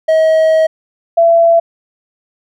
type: tone pair in turn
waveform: triangle / sine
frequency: 637 / 671.6 Hz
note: D#5 / E5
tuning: +41 / +32 cents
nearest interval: minor second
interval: 91 cents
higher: second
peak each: -5 dBFS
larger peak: neither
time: 0.08-0.67 / 1.17-1.6 s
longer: first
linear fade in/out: 10 ms
effects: none